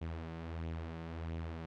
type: tone with flanger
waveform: sawtooth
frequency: 82 Hz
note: E2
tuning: 9 cents flat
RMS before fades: -42 dBFS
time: 0.01-1.66 s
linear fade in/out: 10 ms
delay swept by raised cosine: 0.3 to 5.6 ms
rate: 1.5 Hz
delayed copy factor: +0.5
effects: low-pass 3000 Hz 12 dB/octave